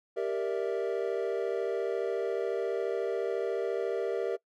triangle chord, E half-diminished seventh, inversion first, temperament equal, 392 / 466.2 / 587.3 / 659.3 Hz, G4 / Bb4 / D5 / E5, 0 / 0 / 0 / 0 cents, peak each -31 / -30 / -36 / -35 dBFS, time 0.16-4.37 s, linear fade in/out 20 ms, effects noise-tail reverb RT60 0.1 s tail -22 dB re dry

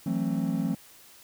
triangle chord, F# half-diminished seventh, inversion third, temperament just, 166.5 / 185 / 222 / 266.4 Hz, E3 / F#3 / A3 / C4, +18 / 0 / +16 / +31 cents, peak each -29 dBFS, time 0.06-0.75 s, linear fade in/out 5 ms, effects white hiss -53 dBFS RMS until 1.23 s

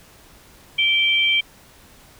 sine tone pair together, 2331 / 3155 Hz, D7 / G7, -14 / +10 cents, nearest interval perfect fourth, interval 524 cents, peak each -18 dBFS, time 0.78-1.41 s, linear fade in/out 10 ms, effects pink hiss -49 dBFS RMS until 2.19 s

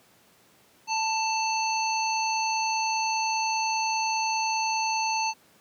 harmonic tone, 885 Hz, A5, 10 cents sharp, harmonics 1 / 3 / 5 / 7, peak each -26 / -31 / -33 / -34 dBFS, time 0.87-5.34 s, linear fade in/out 50 ms, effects pink hiss -59 dBFS RMS until 5.6 s + high-pass 150 Hz 12 dB/octave

